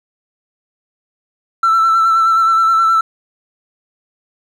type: tone with vibrato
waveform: triangle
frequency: 1334 Hz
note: E6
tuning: 20 cents sharp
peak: -6 dBFS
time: 1.63-3.01 s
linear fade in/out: 5 ms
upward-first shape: sine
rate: 9.5 Hz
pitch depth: 26 cents each way
effects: tanh soft clip ceiling -5 dBFS